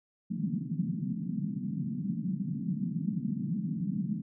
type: band-pass noise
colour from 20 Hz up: pink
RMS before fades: -33 dBFS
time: 0.3-4.22 s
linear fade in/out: 10 ms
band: 150 to 240 Hz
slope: 48 dB/octave
effects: none